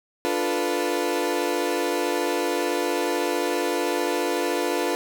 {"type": "chord", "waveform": "30% pulse", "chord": "B half-diminished seventh", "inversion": "first", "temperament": "equal", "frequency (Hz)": [293.7, 349.2, 440, 493.9], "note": ["D4", "F4", "A4", "B4"], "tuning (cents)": [0, 0, 0, 0], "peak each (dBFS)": [-27, -24, -27, -25], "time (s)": [0.25, 4.95], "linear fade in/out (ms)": 0, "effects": []}